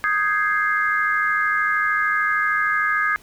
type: chord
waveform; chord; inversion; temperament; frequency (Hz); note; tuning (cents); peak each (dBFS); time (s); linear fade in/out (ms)
sine; Ab major seventh; second; equal; 1244.5 / 1568 / 1661.2 / 2093; Eb6 / G6 / Ab6 / C7; 0 / 0 / 0 / 0; -22 / -27 / -21 / -26; 0.04-3.16; 0
effects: pink hiss -50 dBFS RMS until 3.22 s